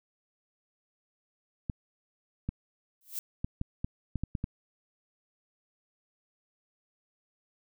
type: clicks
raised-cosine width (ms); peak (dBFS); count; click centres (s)
5; -19; 9; 1.698 / 2.49 / 3.445 / 3.614 / 3.845 / 4.157 / 4.236 / 4.352 / 4.441
type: noise with exponential growth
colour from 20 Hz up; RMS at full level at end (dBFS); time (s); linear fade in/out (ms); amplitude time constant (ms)
violet; -31; 3.01-3.19; 2; 37
effects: none